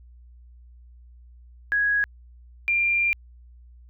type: tone pair in turn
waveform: sine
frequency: 1661.2 / 2386 Hz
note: G#6 / D7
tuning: 0 / +27 cents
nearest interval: tritone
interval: 627 cents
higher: second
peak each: -19 dBFS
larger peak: neither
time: 1.72-2.04 / 2.68-3.13 s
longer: second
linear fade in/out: 0 ms
effects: added 60 Hz sine -46 dBFS peak until 3.89 s